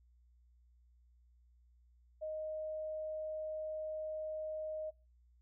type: tone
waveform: sine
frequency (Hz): 622.3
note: D#5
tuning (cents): 0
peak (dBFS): -38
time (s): 2.21-4.91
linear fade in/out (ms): 20
effects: noise-tail reverb RT60 0.3 s tail -23 dB re dry + added 60 Hz sine -64 dBFS peak until 5.41 s